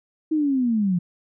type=linear sweep; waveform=sine; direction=down; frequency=319.5 to 169.3 Hz; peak=-18 dBFS; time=0.31-0.99 s; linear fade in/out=10 ms; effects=none